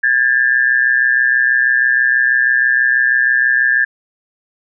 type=tone pair together; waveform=sine; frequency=1630.8 / 1757 Hz; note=G#6 / A6; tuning=-32 / -3 cents; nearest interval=minor second; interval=129 cents; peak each=-13 dBFS; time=0.03-3.85 s; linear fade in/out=10 ms; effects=none